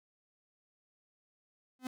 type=tone with exponential growth; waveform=45% pulse; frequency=255.8 Hz; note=C4; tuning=39 cents flat; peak=-33 dBFS; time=1.79-1.87 s; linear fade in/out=2 ms; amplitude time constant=17 ms; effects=none